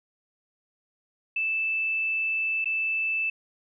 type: tone with dropouts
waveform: sine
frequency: 2637 Hz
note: E7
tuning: in tune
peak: -24 dBFS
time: 1.36-3.3 s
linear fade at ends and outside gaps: 5 ms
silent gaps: 2.645-2.656 s
effects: none